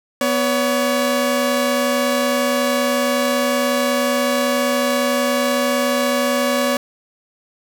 sawtooth tone pair together, 246.9 / 564.6 Hz, B3 / C#5, 0 / +32 cents, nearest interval octave + major second, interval 1432 cents, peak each -16 / -14 dBFS, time 0.21-6.77 s, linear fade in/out 2 ms, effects none

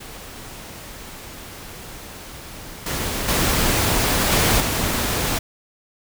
pink noise with level steps, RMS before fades -37 / -25 / -19 / -17 / -22 dBFS, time 0-5.39 s, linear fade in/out 10 ms, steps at 2.86 / 3.28 / 4.31 / 4.6 s, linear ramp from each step 5 ms, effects none

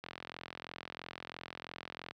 click train, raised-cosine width 0.3 ms, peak -26 dBFS, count 90, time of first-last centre 0.04-2.11 s, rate 43 Hz, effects high-pass 100 Hz 12 dB/octave

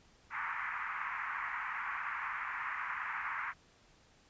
pink band-pass noise, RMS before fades -39 dBFS, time 0.3-3.54 s, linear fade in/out 50 ms, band 960 to 2200 Hz, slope 48 dB/octave, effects pink hiss -65 dBFS RMS until 4.29 s + resampled to 16000 Hz

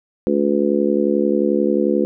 harmonic tone, 71.3 Hz, C#2, 49 cents sharp, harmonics 3 / 4 / 5 / 6 / 7, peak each -20 / -21 / -19 / -25 / -21 dBFS, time 0.27-2.05 s, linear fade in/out 0 ms, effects none

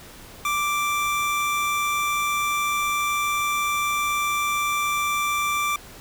25% pulse tone, 1174.7 Hz, D6, in tune, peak -18 dBFS, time 0.45-5.76 s, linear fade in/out 2 ms, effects pink hiss -44 dBFS RMS until 6 s

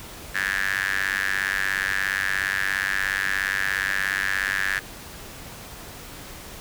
sawtooth tone with high-pass filter, 97 Hz, G2, 18 cents flat, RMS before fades -25 dBFS, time 0.34-4.8 s, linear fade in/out 20 ms, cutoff 1700 Hz, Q 9.4, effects pink hiss -40 dBFS RMS until 6.6 s

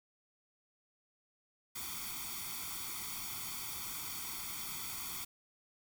white noise with comb filter, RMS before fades -42 dBFS, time 1.75-5.25 s, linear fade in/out 10 ms, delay 0.88 ms, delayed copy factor +1, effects none

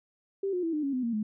sine tone with pitch steps, 392 / 359.5 / 329.6 / 302.3 / 277.2 / 254.2 / 233.1 / 213.7 Hz, G4 / F#4 / E4 / D#4 / C#4 / C4 / A#3 / G#3, 0 / -50 / 0 / -50 / 0 / -50 / 0 / +50 cents, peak -27 dBFS, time 0.43-1.23 s, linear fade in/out 5 ms, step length 100 ms, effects none

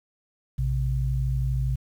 sine tone pair together, 58.27 / 130.81 Hz, A#1 / C3, 0 / 0 cents, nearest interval octave + major second, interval 1400 cents, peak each -25 dBFS, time 0.58-1.76 s, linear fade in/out 10 ms, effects 9-bit

